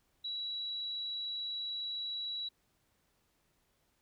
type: tone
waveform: sine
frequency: 3909 Hz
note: B7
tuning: 19 cents flat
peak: -36 dBFS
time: 0.24-2.49 s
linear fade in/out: 10 ms
effects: pink hiss -75 dBFS RMS until 4.01 s